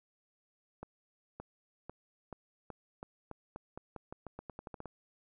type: accelerating click train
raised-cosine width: 1 ms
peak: -29 dBFS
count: 19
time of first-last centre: 0.83-4.857 s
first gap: 570 ms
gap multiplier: 0.87
effects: none